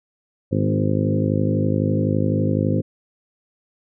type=harmonic tone with a mistuned harmonic; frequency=51.91 Hz; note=G#1; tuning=in tune; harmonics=2 / 3 / 4 / 5 / 6 / 7 / 8 / 9 / 10; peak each=-22 / -23 / -25 / -25 / -27 / -30 / -32 / -33 / -28 dBFS; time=0.51-2.82 s; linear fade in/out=20 ms; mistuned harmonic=5; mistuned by=-16 cents; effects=none